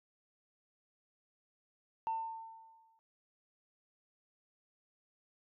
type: tone with exponential decay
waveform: sine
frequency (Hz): 899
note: A5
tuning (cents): +37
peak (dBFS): -30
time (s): 2.07-2.99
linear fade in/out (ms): 0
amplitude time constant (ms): 200
effects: tanh soft clip ceiling -29 dBFS